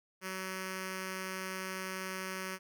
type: tone with notch filter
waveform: 5% pulse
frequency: 188.3 Hz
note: F#3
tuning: 31 cents sharp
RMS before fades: -40 dBFS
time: 0.21-2.59 s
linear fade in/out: 50 ms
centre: 760 Hz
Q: 1.8
effects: none